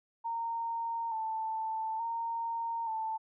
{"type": "tone with vibrato", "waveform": "sine", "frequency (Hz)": 903, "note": "A5", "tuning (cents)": 45, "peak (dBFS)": -32, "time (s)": [0.24, 3.18], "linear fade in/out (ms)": 20, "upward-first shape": "square", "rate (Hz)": 0.57, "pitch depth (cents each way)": 36, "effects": []}